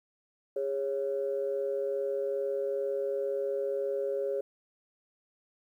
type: tone pair together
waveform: sine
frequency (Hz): 408.8 / 551.4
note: G#4 / C#5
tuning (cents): -27 / -9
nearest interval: perfect fourth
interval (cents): 518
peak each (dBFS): -31 / -31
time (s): 0.56-4.41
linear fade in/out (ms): 5
effects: tanh soft clip ceiling -21 dBFS + 11-bit